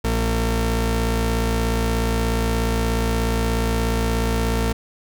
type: tone pair together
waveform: sawtooth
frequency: 56.8 / 227.2 Hz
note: A#1 / A#3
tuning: -44 / -44 cents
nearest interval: 2 octaves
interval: 2400 cents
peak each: -16 / -18 dBFS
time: 0.04-4.73 s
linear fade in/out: 10 ms
effects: none